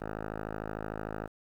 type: tone with low-pass filter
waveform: 5% pulse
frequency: 53.3 Hz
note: G#1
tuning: 46 cents sharp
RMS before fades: -38 dBFS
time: 0-1.28 s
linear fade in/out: 20 ms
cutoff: 1200 Hz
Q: 2.8
effects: 10-bit